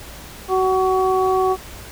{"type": "harmonic tone", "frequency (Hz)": 375.3, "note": "F#4", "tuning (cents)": 25, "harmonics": [1, 2, 3], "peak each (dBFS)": [-17, -20, -22], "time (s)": [0.48, 1.57], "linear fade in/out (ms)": 50, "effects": ["added 60 Hz sine -41 dBFS peak until 1.91 s", "pink hiss -38 dBFS RMS until 1.91 s"]}